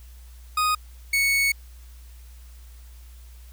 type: tone pair in turn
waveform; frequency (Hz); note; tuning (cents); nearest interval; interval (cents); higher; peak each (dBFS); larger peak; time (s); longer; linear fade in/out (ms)
40% pulse; 1244.5 / 2217; D#6 / C#7; 0 / 0; minor seventh; 1000; second; -19 / -18; second; 0.57-0.75 / 1.13-1.52; second; 5
effects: added 60 Hz sine -42 dBFS peak until 3.52 s + white hiss -56 dBFS RMS until 3.52 s